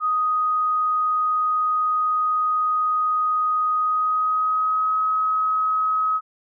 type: tone with pitch glide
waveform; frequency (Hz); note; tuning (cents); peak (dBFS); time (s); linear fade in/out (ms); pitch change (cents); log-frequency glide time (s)
sine; 1248 to 1272.8; D#6 to D#6; +5 to +39; -18; 0-6.21; 50; +34; 3.77-4.97
effects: none